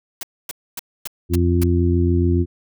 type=noise bursts; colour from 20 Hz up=white; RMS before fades=-28 dBFS; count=6; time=0.21-1.636 s; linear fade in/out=2 ms; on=21 ms; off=260 ms
type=harmonic tone; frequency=87.1 Hz; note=F2; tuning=4 cents flat; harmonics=1 / 2 / 3 / 4; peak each=-16 / -24 / -22 / -21 dBFS; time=1.29-2.46 s; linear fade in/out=50 ms
effects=none